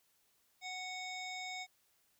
harmonic tone, 740 Hz, F#5, in tune, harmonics 1 / 3 / 5 / 7 / 9 / 10, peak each -46 / -44 / -48 / -53 / -58 / -55 dBFS, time 0.61-1.67 s, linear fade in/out 50 ms, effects white hiss -74 dBFS RMS until 2.19 s

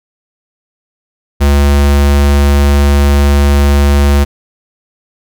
square tone, 71.1 Hz, C#2, 45 cents sharp, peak -6 dBFS, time 1.4-4.25 s, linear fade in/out 20 ms, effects none

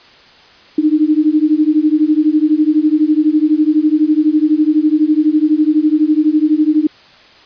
sine beating tone pair, 300.4 / 312.4 Hz, D4 / D#4, +39 / +7 cents, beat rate 12 Hz, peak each -12 dBFS, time 0.78-6.87 s, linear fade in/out 5 ms, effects white hiss -43 dBFS RMS until 7.45 s + resampled to 11025 Hz

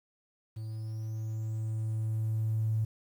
triangle tone with level ramp, 110 Hz, A2, in tune, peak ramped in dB -34 to -22 dBFS, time 0.56-2.85 s, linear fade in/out 10 ms, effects tanh soft clip ceiling -24 dBFS + 10-bit

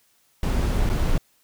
brown noise with dropouts, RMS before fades -21 dBFS, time 0.43-1.18 s, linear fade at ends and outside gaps 2 ms, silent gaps 0.893-0.898 s, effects white hiss -63 dBFS RMS until 1.43 s

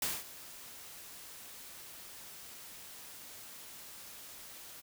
white noise with ADSR envelope, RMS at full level -33 dBFS, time 0.02-4.82 s, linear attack 3 ms, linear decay 210 ms, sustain -17 dB, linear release 28 ms, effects none

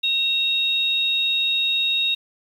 sine tone pair together, 2728 / 3746 Hz, F7 / A#7, -41 / +8 cents, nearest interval perfect fourth, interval 549 cents, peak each -25 / -19 dBFS, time 0.03-2.15 s, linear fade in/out 10 ms, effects 8-bit

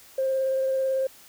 sine tone with vibrato, 530 Hz, C5, 22 cents sharp, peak -21 dBFS, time 0.18-1.07 s, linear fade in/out 5 ms, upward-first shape triangle, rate 18 Hz, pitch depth 14 cents each way, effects tanh soft clip ceiling -17 dBFS + white hiss -51 dBFS RMS until 1.28 s

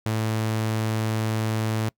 sawtooth tone, 110 Hz, A2, in tune, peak -19 dBFS, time 0.06-1.89 s, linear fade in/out 0 ms, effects noise-tail reverb RT60 0.1 s tail -25 dB re dry

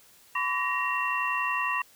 sine tone cluster, 1005 / 1136 / 1875 / 2734 Hz, B5 / C#6 / A#6 / F7, +30 / +42 / +10 / -37 cents, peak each -31 dBFS, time 0.35-1.82 s, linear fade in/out 5 ms, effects white hiss -57 dBFS RMS until 1.95 s

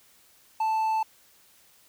triangle tone, 880 Hz, A5, in tune, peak -21 dBFS, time 0.6-1.03 s, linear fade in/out 5 ms, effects white hiss -59 dBFS RMS until 1.88 s

